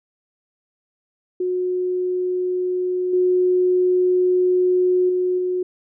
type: tone with level steps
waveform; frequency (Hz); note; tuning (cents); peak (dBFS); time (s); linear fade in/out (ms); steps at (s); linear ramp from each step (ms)
sine; 364.1; F#4; -28; -19 / -14 / -17 / -19; 1.4-5.63; 5; 3.13 / 5.09 / 5.38; 5
effects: none